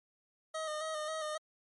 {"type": "tone with vibrato", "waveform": "25% pulse", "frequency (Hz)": 622, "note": "D#5", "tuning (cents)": -1, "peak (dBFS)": -32, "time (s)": [0.54, 1.38], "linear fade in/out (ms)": 10, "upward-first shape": "square", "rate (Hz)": 3.7, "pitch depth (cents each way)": 32, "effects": ["MP3 48 kbps"]}